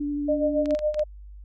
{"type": "tone with vibrato", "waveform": "sine", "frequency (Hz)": 290, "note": "D4", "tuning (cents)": -22, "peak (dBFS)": -25, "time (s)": [0, 0.75], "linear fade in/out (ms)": 10, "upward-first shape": "sine", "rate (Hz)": 12, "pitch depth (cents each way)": 12}
{"type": "tone with tremolo", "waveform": "sine", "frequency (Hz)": 605, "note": "D#5", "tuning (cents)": -49, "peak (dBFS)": -19, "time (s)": [0.28, 1.04], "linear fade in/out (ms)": 10, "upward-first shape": "sine", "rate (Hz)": 7.2, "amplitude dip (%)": 75}
{"type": "clicks", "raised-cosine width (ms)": 0.2, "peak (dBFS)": -21, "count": 6, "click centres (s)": [0.658, 0.708, 0.75, 0.791, 0.944, 0.994]}
{"effects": ["added 50 Hz sine -40 dBFS peak until 1.44 s"]}